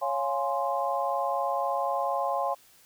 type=chord; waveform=sine; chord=Db major seventh; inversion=none; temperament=equal; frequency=554.4 / 698.5 / 830.6 / 1046.5 Hz; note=Db5 / F5 / Ab5 / C6; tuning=0 / 0 / 0 / 0 cents; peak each=-31 dBFS; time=0.01-2.55 s; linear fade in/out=20 ms; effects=white hiss -58 dBFS RMS until 2.85 s